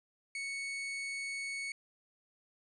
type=tone; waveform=40% pulse; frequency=2217 Hz; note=C#7; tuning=in tune; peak=-36 dBFS; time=0.35-1.72 s; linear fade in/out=2 ms; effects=resampled to 22050 Hz